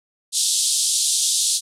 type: band-pass noise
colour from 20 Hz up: white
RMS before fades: -20 dBFS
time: 0.32-1.61 s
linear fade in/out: 50 ms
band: 3400 to 10000 Hz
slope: 48 dB/octave
effects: none